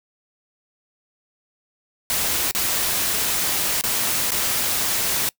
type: noise with dropouts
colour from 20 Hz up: white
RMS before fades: -22 dBFS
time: 2.1-5.29 s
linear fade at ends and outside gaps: 0 ms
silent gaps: 2.511-2.549 / 3.811-3.838 / 4.307-4.318 s
effects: noise-tail reverb RT60 0.1 s tail -24 dB re dry